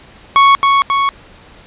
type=tone with echo; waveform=40% pulse; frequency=1108.7 Hz; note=C#6; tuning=in tune; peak=-4 dBFS; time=0.36-0.55 s; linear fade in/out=0 ms; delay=270 ms; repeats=2; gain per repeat=-3 dB; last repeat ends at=1.09 s; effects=pink hiss -41 dBFS RMS until 1.66 s + resampled to 8000 Hz